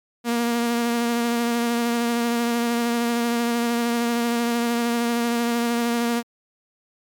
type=tone with vibrato; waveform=sawtooth; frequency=235.8 Hz; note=A#3; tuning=20 cents sharp; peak=-16 dBFS; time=0.24-6.23 s; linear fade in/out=50 ms; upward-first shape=sine; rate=13 Hz; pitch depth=19 cents each way; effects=MP3 96 kbps